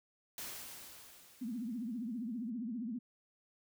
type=noise with exponential decay; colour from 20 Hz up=white; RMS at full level=-43 dBFS; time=0.38-2.5 s; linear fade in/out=1 ms; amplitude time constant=460 ms
type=tone with vibrato; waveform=sine; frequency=233.3 Hz; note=A#3; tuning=2 cents sharp; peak=-37 dBFS; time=1.41-2.99 s; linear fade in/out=10 ms; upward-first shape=triangle; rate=15 Hz; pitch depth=220 cents each way
effects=none